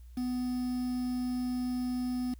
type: tone with quantisation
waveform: triangle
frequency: 249.6 Hz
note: B3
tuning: 19 cents sharp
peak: -28 dBFS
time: 0.17-2.34 s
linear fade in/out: 5 ms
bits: 8
effects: added 60 Hz sine -47 dBFS peak until 2.39 s + white hiss -70 dBFS RMS until 2.39 s